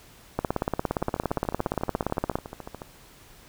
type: two click trains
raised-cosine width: 1 ms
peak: -10 / -22 dBFS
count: 35 / 26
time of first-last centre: 0.39-2.355 / 1.02-2.819 s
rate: 17.3 / 13.9 Hz
effects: pink hiss -52 dBFS RMS until 3.48 s